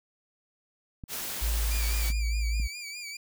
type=clicks; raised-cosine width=5 ms; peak=-27 dBFS; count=3; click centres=1.038 / 2.103 / 2.599 s
type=noise; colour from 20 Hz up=white; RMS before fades=-35 dBFS; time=1.08-2.13 s; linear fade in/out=50 ms
type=tone; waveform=sine; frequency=55 Hz; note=A1; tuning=in tune; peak=-25 dBFS; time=1.41-2.68 s; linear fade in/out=20 ms
type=tone with vibrato; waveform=20% pulse; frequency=2349 Hz; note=D7; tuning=in tune; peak=-32 dBFS; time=1.71-3.17 s; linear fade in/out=5 ms; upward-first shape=sine; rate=4.9 Hz; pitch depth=68 cents each way
effects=none